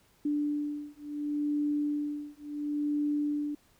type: beating tone pair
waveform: sine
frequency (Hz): 293.7 / 294.41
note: D4 / D4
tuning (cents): 0 / +4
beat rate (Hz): 0.71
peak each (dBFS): -32 / -32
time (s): 0.25-3.55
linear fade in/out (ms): 5
effects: pink hiss -65 dBFS RMS until 3.79 s